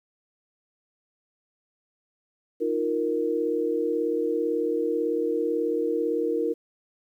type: chord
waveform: sine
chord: Eb suspended second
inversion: none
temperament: equal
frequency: 311.1 / 349.2 / 466.2 Hz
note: Eb4 / F4 / Bb4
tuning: 0 / 0 / 0 cents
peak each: -29 / -29 / -25 dBFS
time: 2.6-6.54 s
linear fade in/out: 20 ms
effects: 10-bit